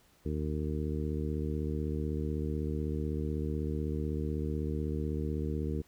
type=harmonic tone; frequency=76 Hz; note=D#2; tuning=40 cents flat; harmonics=1 / 2 / 3 / 4 / 5 / 6; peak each=-34 / -37 / -39 / -40 / -41 / -42 dBFS; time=0.25-5.82 s; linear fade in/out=10 ms; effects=pink hiss -65 dBFS RMS until 5.87 s